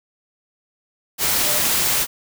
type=tone in noise; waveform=sine; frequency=600 Hz; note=D5; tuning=37 cents sharp; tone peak=-29 dBFS; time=1.41-1.63 s; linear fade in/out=50 ms; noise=white; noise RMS=-19 dBFS; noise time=1.18-2.07 s; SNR=-13 dB; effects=none